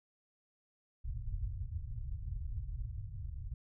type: low-pass noise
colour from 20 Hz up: pink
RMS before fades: -40 dBFS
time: 1.04-3.54 s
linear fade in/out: 5 ms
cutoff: 120 Hz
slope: 48 dB/octave
effects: none